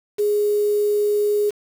sine tone with quantisation, 415.3 Hz, G#4, in tune, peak -16 dBFS, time 0.18-1.51 s, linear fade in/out 20 ms, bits 6, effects none

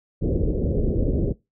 pink low-pass noise, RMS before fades -22 dBFS, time 0.21-1.33 s, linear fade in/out 20 ms, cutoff 520 Hz, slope 48 dB/octave, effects noise-tail reverb RT60 0.2 s tail -20 dB re dry

